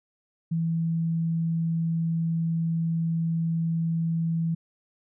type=tone; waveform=sine; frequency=164.81 Hz; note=E3; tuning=in tune; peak=-23 dBFS; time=0.51-4.55 s; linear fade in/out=10 ms; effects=none